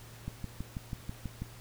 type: click train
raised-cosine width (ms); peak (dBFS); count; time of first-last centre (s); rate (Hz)
5; -24; 8; 0.28-1.42; 6.14
effects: added 115 Hz sine -51 dBFS peak until 1.6 s + pink hiss -53 dBFS RMS until 1.6 s